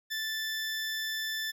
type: tone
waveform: 20% pulse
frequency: 1760 Hz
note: A6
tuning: in tune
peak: -27 dBFS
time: 0.1-1.52 s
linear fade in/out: 20 ms
effects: none